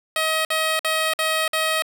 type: tone bursts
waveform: 10% pulse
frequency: 634 Hz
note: D#5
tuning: 32 cents sharp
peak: -11 dBFS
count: 5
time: 0.16-1.822 s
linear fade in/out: 2 ms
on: 290 ms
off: 53 ms
effects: none